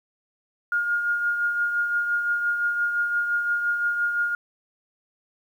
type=tone with tremolo; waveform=sine; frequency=1421 Hz; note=F6; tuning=30 cents sharp; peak=-19 dBFS; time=0.72-4.35 s; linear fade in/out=2 ms; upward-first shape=triangle; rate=5.8 Hz; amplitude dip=50%; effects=9-bit